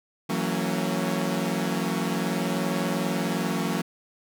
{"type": "chord", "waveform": "sawtooth", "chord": "F# dominant seventh", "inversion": "third", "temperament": "equal with one note detuned", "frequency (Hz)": [164.81, 185, 227.5, 277.2], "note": ["E3", "F#3", "A#3", "C#4"], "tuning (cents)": [0, 0, -42, 0], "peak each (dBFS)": [-27, -25, -26, -28], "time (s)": [0.29, 3.82], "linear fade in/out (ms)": 10, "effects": []}